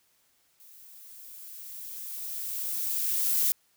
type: noise with level ramp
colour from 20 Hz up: violet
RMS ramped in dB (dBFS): -53 to -24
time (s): 0.6-3.52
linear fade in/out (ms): 0
effects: white hiss -68 dBFS RMS until 3.76 s